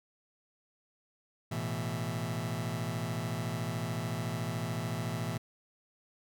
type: chord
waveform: sawtooth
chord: A suspended second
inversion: none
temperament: just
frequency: 110 / 123.75 / 165 Hz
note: A2 / B2 / E3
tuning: 0 / +4 / +2 cents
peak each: -33 dBFS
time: 1.51-5.38 s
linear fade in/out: 10 ms
effects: none